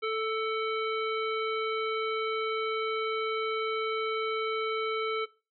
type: harmonic tone with a mistuned harmonic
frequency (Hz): 440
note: A4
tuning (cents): 0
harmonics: 1 / 3 / 5 / 7 / 9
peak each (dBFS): -30 / -33 / -37 / -42 / -44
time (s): 0.02-5.26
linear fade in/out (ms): 20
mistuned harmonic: 5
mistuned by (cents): +34
effects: noise-tail reverb RT60 0.3 s tail -19 dB re dry